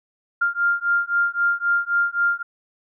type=beating tone pair; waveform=sine; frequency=1396.9 / 1400.7 Hz; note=F6 / F6; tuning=0 / +5 cents; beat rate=3.8 Hz; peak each=-21 dBFS; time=0.41-2.43 s; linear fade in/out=10 ms; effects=none